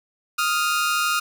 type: tone pair together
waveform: sawtooth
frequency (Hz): 1244.5 / 1396.9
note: D#6 / F6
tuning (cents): 0 / 0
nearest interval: major second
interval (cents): 200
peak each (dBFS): -19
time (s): 0.38-1.2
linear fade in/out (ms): 10
effects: none